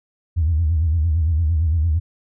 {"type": "tone with vibrato", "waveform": "sine", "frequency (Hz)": 80.5, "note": "E2", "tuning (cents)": -41, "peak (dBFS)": -14, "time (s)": [0.36, 2], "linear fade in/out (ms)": 20, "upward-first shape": "sine", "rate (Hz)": 8.8, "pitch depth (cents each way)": 130, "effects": ["tanh soft clip ceiling -10 dBFS"]}